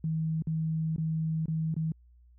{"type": "tone with dropouts", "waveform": "sine", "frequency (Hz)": 159.5, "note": "D#3", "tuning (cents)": 43, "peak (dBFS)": -27, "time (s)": [0.04, 1.92], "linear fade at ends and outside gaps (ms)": 2, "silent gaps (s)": [[0.422, 0.471], [0.962, 0.981], [1.458, 1.482], [1.742, 1.765]], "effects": ["added 60 Hz sine -55 dBFS peak until 2.38 s"]}